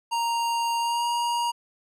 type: tone with pitch glide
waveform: square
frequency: 932.3 to 947.5 Hz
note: A#5 to A#5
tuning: 0 to +28 cents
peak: -24 dBFS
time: 0.11-1.52 s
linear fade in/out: 20 ms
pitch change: +28 cents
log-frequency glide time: 0.79-1.06 s
effects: low-pass 11000 Hz 12 dB/octave